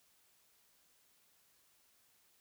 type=silence; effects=white hiss -71 dBFS RMS until 2.4 s